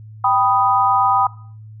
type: chord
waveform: sine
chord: G augmented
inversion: none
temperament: equal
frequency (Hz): 784 / 987.8 / 1244.5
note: G5 / B5 / D#6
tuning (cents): 0 / 0 / 0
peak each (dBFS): -17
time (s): 0.24-1.27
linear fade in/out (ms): 5
effects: noise-tail reverb RT60 0.5 s tail -19 dB re dry + added 108 Hz sine -35 dBFS peak until 1.8 s